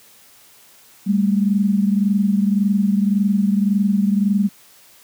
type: tone pair together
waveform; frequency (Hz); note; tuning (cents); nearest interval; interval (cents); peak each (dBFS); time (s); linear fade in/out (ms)
sine; 198.19 / 220; G3 / A3; +19 / 0; major second; 181; -15 / -20; 1.06-4.49; 20
effects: white hiss -49 dBFS RMS until 5.03 s + high-pass 80 Hz 12 dB/octave